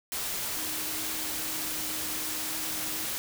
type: tone in noise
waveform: sine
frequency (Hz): 311.1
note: D#4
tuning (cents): 0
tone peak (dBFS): -44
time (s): 0.57-3.05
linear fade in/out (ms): 0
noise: white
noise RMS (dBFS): -33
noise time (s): 0.12-3.18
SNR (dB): -14
effects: none